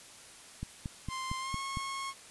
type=click train; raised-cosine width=5 ms; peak=-24 dBFS; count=6; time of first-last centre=0.63-1.772 s; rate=4.38 Hz
type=tone with pitch glide; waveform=sawtooth; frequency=1046.5 to 1089.1 Hz; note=C6 to C#6; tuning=0 to -31 cents; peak=-32 dBFS; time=1.08-2.14 s; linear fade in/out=50 ms; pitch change=+69 cents; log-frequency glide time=1.39-1.56 s
effects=white hiss -52 dBFS RMS until 2.3 s + resampled to 24000 Hz